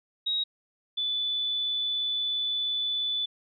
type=tone pair in turn; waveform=sine; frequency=3800 / 3483 Hz; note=A#7 / A7; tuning=+33 / -18 cents; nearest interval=major second; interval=151 cents; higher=first; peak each=-25 / -26 dBFS; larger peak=first; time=0.26-0.44 / 0.97-3.26 s; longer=second; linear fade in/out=10 ms; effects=none